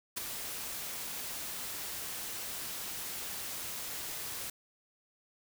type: noise with ADSR envelope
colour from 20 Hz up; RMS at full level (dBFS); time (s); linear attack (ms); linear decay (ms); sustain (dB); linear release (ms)
white; -34; 0.16-4.5; 16; 12; -6; 4
effects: none

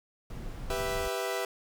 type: noise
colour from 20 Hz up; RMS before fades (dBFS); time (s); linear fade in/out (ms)
brown; -38; 0.3-1.08; 2
type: chord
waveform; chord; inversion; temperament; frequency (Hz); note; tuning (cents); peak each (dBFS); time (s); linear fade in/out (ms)
sawtooth; E minor; first; equal; 392 / 493.9 / 659.3; G4 / B4 / E5; 0 / 0 / 0; -31; 0.7-1.45; 2
effects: none

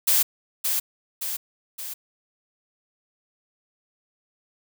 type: noise with echo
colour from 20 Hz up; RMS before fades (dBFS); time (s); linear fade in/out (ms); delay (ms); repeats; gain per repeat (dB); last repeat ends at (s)
blue; -19; 0.07-0.23; 10; 570; 3; -5; 1.94
effects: none

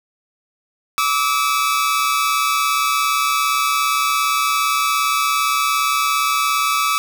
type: tone pair together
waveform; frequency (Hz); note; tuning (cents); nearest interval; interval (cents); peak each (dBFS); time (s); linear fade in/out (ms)
sawtooth; 1156.6 / 1294; D6 / E6; -27 / -32; major second; 195; -15; 0.98-6.98; 0
effects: none

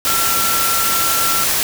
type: tone in noise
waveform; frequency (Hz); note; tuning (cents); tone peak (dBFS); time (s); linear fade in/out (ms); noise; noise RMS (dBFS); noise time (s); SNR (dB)
sine; 1353; E6; +45; -20; 0.07-1.44; 0; white; -17; 0.05-1.63; -6
effects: none

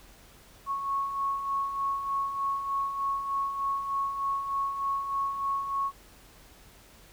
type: beating tone pair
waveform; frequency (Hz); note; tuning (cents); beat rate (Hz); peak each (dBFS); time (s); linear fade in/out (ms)
sine; 1100 / 1103.3; C#6 / C#6; -14 / -9; 3.3; -37 / -28; 0.66-5.92; 50
effects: added 45 Hz sine -58 dBFS peak until 7.12 s + pink hiss -55 dBFS RMS until 7.12 s

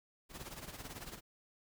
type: noise with tremolo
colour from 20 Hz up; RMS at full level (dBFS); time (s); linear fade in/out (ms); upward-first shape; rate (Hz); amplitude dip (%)
pink; -45; 0.29-1.21; 50; sine; 18; 70
effects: none

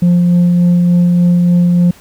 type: tone with tremolo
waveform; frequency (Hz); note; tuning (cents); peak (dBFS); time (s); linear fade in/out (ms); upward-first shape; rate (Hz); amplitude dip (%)
sine; 175.4; F3; +8; -3; 0.02-1.91; 5; sine; 3.4; 25
effects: tanh soft clip ceiling -5 dBFS + pink hiss -42 dBFS RMS until 2 s

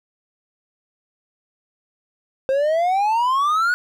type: exponential sweep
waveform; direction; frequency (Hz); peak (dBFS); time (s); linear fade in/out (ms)
triangle; up; 523.3 to 1480; -14; 2.49-3.74; 0
effects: none

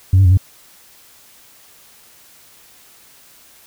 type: tone with pitch steps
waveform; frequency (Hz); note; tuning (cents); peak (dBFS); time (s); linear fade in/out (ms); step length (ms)
sine; 93.5 / 96.7 / 89.3 / 95; F#2 / G2 / F2 / F#2; +19 / -23 / +39 / +46; -5; 0.13-0.374; 5; 61
effects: tanh soft clip ceiling -5 dBFS + white hiss -47 dBFS RMS until 3.66 s

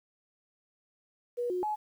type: tone with pitch steps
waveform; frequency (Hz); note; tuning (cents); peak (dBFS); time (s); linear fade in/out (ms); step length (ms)
sine; 483.6 / 362.2 / 849; B4 / F#4 / G#5; -36 / -37 / +38; -29; 1.37-1.76; 20; 130
effects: 10-bit

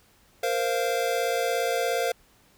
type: chord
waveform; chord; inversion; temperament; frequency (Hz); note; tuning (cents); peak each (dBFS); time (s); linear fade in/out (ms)
square; Bb suspended second; none; equal with one note detuned; 466.2 / 523.3 / 691.6; Bb4 / C5 / F5; 0 / 0 / -17; -29; 0.43-2.12; 5
effects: pink hiss -60 dBFS RMS until 2.57 s

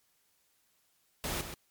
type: noise with echo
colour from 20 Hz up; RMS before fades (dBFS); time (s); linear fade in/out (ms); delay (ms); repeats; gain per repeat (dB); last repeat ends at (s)
pink; -35; 1.24-1.41; 0; 130; 1; -8; 1.54
effects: white hiss -72 dBFS RMS until 1.7 s + MP3 96 kbps

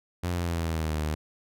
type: tone with pitch glide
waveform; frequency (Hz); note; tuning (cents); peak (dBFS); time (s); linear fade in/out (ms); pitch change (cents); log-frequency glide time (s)
sawtooth; 88.1 to 76.7; F2 to D#2; +16 to -24; -23; 0.23-1.15; 10; -240; 0.33-0.98
effects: none

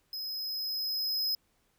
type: tone with level ramp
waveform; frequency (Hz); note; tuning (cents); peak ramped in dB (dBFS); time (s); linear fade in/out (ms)
square; 5090; D#8; +39; -36 to -28; 0.13-1.35; 2
effects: pink hiss -72 dBFS RMS until 1.78 s

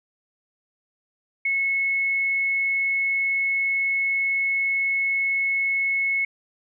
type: tone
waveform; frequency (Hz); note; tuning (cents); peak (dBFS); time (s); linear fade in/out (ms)
sine; 2191; C#7; -21; -20; 1.45-6.25; 5
effects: none

